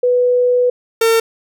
sine / 45% pulse tone pair in turn, 493.9 / 453.7 Hz, B4 / A#4, 0 / -47 cents, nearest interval minor second, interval 147 cents, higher first, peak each -10 dBFS, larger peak neither, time 0.03-0.7 / 1.01-1.2 s, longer first, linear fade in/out 5 ms, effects none

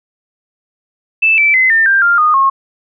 sine tone with pitch steps, 2637 / 2322 / 2045 / 1801.1 / 1586.2 / 1396.9 / 1230.2 / 1083.4 Hz, E7 / D7 / C7 / A6 / G6 / F6 / D#6 / C#6, 0 / -20 / -40 / +40 / +20 / 0 / -20 / -40 cents, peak -7 dBFS, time 1.22-2.5 s, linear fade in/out 10 ms, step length 160 ms, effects none

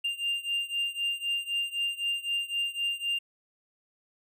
triangle beating tone pair, 2794 / 2797.9 Hz, F7 / F7, 0 / +3 cents, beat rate 3.9 Hz, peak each -29 / -31 dBFS, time 0.04-3.19 s, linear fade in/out 10 ms, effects none

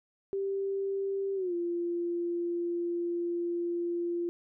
sine tone with pitch glide, 392 to 345.2 Hz, G4 to F4, 0 to -20 cents, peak -29 dBFS, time 0.33-4.29 s, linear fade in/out 0 ms, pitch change -220 cents, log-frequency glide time 1.35-1.54 s, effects none

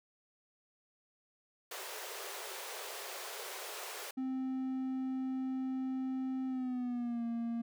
pink high-pass noise, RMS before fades -44 dBFS, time 1.71-4.11 s, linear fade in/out 5 ms, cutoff 370 Hz, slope 96 dB/octave
triangle tone with pitch glide, 261.3 to 232.8 Hz, C4 to A#3, -2 to -2 cents, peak -32 dBFS, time 4.17-7.62 s, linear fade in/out 10 ms, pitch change -200 cents, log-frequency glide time 6.47-7.24 s
effects none

